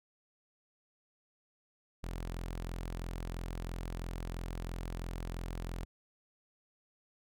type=tone; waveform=sawtooth; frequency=43 Hz; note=F1; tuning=26 cents flat; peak=-34 dBFS; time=2.03-5.85 s; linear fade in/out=10 ms; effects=none